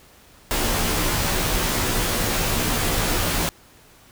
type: noise with comb filter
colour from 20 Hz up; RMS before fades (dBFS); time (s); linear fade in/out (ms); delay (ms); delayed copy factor
pink; -22; 0.51-3.49; 0; 15; -0.9
effects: pink hiss -51 dBFS RMS until 4.11 s